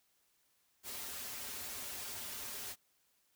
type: noise with comb filter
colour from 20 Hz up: white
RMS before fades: -44 dBFS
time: 0.83-2.76 s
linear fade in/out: 50 ms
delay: 6.1 ms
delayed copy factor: -0.8
effects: white hiss -75 dBFS RMS until 3.35 s